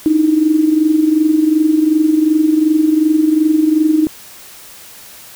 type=tone with amplitude modulation; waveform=sine; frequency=311.1 Hz; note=D#4; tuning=in tune; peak=-6 dBFS; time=0.06-4.07 s; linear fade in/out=0 ms; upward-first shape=sine; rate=22.7 Hz; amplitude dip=65%; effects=white hiss -37 dBFS RMS until 5.35 s